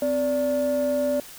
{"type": "tone pair together", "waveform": "sine", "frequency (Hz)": [258.5, 582], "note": ["C4", "D5"], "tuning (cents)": [-21, -16], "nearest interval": "octave + major second", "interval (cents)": 1405, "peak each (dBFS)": [-25, -20], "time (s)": [0.02, 1.2], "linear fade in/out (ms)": 2, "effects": ["tanh soft clip ceiling -17 dBFS", "white hiss -43 dBFS RMS until 1.38 s"]}